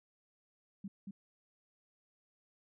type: tone with echo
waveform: sine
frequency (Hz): 197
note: G3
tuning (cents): +9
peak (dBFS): -40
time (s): 0.84-0.88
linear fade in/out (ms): 5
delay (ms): 230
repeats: 1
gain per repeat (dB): -2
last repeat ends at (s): 1.11
effects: none